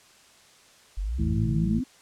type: exponential sweep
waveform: sine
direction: up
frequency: 42.79 to 269.9 Hz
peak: -26 dBFS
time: 0.97-1.84 s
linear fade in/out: 10 ms
type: harmonic tone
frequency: 54.5 Hz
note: A1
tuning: 16 cents flat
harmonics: 1 / 2 / 3 / 4 / 6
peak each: -30 / -32 / -29 / -30 / -35 dBFS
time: 1.18-1.81 s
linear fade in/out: 20 ms
effects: white hiss -55 dBFS RMS until 2.01 s + low-pass 8000 Hz 12 dB/octave